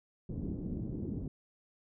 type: low-pass noise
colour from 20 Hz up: white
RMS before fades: -38 dBFS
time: 0.29-1.28 s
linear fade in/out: 5 ms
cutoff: 300 Hz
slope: 24 dB/octave
effects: none